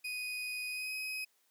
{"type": "tone with pitch glide", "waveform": "35% pulse", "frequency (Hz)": [2489, 2528], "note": ["D#7", "D#7"], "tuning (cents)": [0, 27], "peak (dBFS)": -35, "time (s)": [0.04, 1.25], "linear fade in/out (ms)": 10, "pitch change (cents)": 27, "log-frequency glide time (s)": [0.69, 0.94], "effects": ["white hiss -73 dBFS RMS until 1.5 s", "high-pass 300 Hz 12 dB/octave"]}